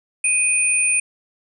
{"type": "tone pair together", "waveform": "sine", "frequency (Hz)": [2489, 9167], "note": ["D#7", "D9"], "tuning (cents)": [0, -43], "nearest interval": "octave + major seventh", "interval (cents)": 2257, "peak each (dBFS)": -18, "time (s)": [0.24, 1], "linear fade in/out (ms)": 5, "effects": []}